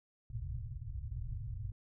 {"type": "low-pass noise", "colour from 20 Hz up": "white", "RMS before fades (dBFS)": -41, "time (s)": [0.3, 1.72], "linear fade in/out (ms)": 2, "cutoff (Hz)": 130, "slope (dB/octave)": 96, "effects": []}